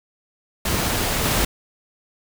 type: noise with level steps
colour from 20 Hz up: pink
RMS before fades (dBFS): -22 / -20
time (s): 0.65-1.45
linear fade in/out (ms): 5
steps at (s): 1.24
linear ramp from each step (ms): 2
effects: none